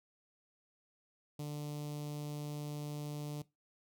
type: tone with notch filter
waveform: sawtooth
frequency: 147.8 Hz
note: D3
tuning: 11 cents sharp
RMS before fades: -41 dBFS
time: 1.39-3.42 s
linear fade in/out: 5 ms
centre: 1600 Hz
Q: 0.55
effects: noise-tail reverb RT60 0.2 s tail -19 dB re dry